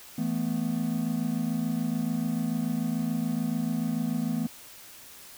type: chord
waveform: triangle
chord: E suspended fourth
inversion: none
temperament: equal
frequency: 164.81 / 220 / 246.9 Hz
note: E3 / A3 / B3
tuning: 0 / 0 / 0 cents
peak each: -30 / -28 / -28 dBFS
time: 0.18-4.47 s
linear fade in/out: 5 ms
effects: white hiss -48 dBFS RMS until 5.37 s